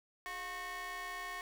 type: ring-modulated tone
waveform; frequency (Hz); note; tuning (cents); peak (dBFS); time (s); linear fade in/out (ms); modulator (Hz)
30% pulse; 373.5; F#4; +16; -35; 0.26-1.41; 0; 1460
effects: 11-bit